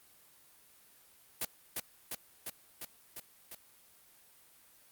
white noise with echo, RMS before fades -34 dBFS, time 1.41-1.45 s, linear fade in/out 5 ms, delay 350 ms, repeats 6, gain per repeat -2 dB, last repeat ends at 3.55 s, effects white hiss -62 dBFS RMS until 4.91 s + Opus 32 kbps

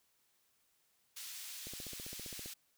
pink high-pass noise, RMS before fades -47 dBFS, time 1.16-2.54 s, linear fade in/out 10 ms, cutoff 3200 Hz, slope 12 dB/octave
click train, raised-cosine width 2 ms, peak -36 dBFS, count 13, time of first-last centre 1.67-2.459 s, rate 15.2 Hz
effects white hiss -75 dBFS RMS until 2.77 s

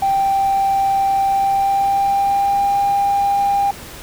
triangle tone with pitch glide, 784 to 800.5 Hz, G5 to G5, 0 to +36 cents, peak -10 dBFS, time 0.02-3.71 s, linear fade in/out 5 ms, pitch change +36 cents, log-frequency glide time 1.26-2.75 s, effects tanh soft clip ceiling -10 dBFS + pink hiss -35 dBFS RMS until 4.02 s

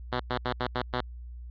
5% pulse tone bursts at uneven times, 124.3 Hz, B2, 12 cents sharp, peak -16 dBFS, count 6, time 0.12-0.2 / 0.3-0.38 / 0.45-0.53 / 0.6-0.67 / 0.75-0.82 / 0.93-1.01 s, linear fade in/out 5 ms, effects added 60 Hz sine -39 dBFS peak until 1.5 s + resampled to 11025 Hz

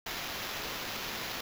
white noise with sample-and-hold, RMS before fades -38 dBFS, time 0.06-1.41 s, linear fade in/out 5 ms, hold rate 8820 Hz, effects none

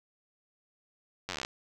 slowing click train, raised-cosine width 0.2 ms, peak -17 dBFS, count 13, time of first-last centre 1.29-1.449 s, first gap 10 ms, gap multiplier 1.05, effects none

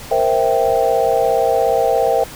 sine chord, C dominant seventh, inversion third, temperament equal, 466.2 / 523.3 / 659.3 / 784 Hz, Bb4 / C5 / E5 / G5, 0 / 0 / 0 / 0 cents, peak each -18 dBFS, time 0.11-2.24 s, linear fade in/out 5 ms, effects pink hiss -34 dBFS RMS until 2.35 s

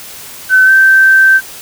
sine tone with pitch glide, 1522 to 1555.8 Hz, F#6 to G6, +48 to -14 cents, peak -3 dBFS, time 0.49-1.41 s, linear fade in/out 50 ms, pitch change +38 cents, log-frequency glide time 0.65-0.71 s, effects white hiss -30 dBFS RMS until 1.61 s

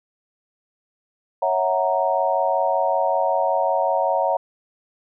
sine chord, F# dominant seventh, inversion second, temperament equal with one note detuned, 554.4 / 654.7 / 740 / 932.3 Hz, C#5 / E5 / F#5 / A#5, 0 / -12 / 0 / 0 cents, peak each -23 dBFS, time 1.42-4.37 s, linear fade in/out 5 ms, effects none

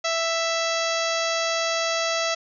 harmonic tone with a mistuned harmonic, 661 Hz, E5, 5 cents sharp, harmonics 1 / 2 / 3 / 4 / 5 / 6 / 7 / 8 / 9 / 10, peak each -26 / -29 / -31 / -32 / -33 / -34 / -34 / -35 / -36 / -36 dBFS, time 0.04-2.35 s, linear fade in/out 10 ms, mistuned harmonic 8, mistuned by +26 cents, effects none

